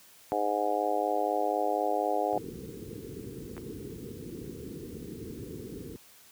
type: harmonic tone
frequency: 104.1 Hz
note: G#2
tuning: 5 cents sharp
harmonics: 3 / 4 / 5 / 6 / 7 / 8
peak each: -36 / -34 / -33 / -34 / -30 / -35 dBFS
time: 0.32-2.38 s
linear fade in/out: 0 ms
type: low-pass noise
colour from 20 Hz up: white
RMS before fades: -41 dBFS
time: 2.33-5.96 s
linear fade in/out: 0 ms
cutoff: 470 Hz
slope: 96 dB/octave
type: clicks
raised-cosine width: 0.5 ms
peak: -32 / -29 dBFS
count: 2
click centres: 3.567 / 3.579 s
effects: white hiss -56 dBFS RMS until 6.31 s + high-pass 60 Hz 12 dB/octave